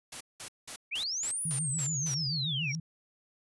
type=noise bursts; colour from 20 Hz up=white; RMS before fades=-41 dBFS; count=8; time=0.12-2.146 s; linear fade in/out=5 ms; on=87 ms; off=190 ms
type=linear two-way sweep; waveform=sine; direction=up then down; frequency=2165 to 9910 to 2165 Hz; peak=-31 dBFS; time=0.91-2.73 s; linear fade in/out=20 ms; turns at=1.42 s
type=tone with vibrato; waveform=sine; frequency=146.83 Hz; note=D3; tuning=in tune; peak=-33 dBFS; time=1.45-2.8 s; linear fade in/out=5 ms; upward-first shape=sine; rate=7 Hz; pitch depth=200 cents each way
type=tone with exponential growth; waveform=sine; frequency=5610 Hz; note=F8; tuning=7 cents sharp; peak=-31 dBFS; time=2.61-2.75 s; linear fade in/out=0 ms; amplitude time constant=29 ms
effects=resampled to 24000 Hz